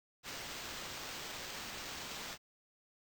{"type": "noise with sample-and-hold", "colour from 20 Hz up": "violet", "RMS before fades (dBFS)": -45, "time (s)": [0.23, 2.38], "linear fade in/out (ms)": 50, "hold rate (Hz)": 11025, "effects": []}